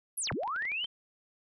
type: linear two-way sweep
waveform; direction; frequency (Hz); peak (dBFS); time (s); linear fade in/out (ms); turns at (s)
sine; down then up; 11790 to 77.78 to 3166; -31; 0.17-0.86; 10; 0.32
type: clicks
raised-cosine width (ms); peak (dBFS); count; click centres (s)
0.3; -31; 9; 0.273 / 0.324 / 0.434 / 0.477 / 0.562 / 0.623 / 0.653 / 0.718 / 0.844
effects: none